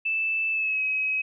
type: tone with pitch glide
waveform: sine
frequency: 2637 to 2547 Hz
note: E7 to D#7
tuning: 0 to +40 cents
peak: -23 dBFS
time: 0.05-1.22 s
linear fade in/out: 10 ms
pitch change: -60 cents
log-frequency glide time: 0.51-0.82 s
effects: none